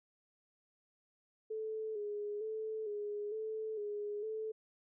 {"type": "tone with vibrato", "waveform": "sine", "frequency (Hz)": 425.7, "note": "G#4", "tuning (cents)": 43, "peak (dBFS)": -37, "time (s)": [1.5, 4.52], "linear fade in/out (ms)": 10, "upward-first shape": "square", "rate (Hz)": 1.1, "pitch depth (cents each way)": 46, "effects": []}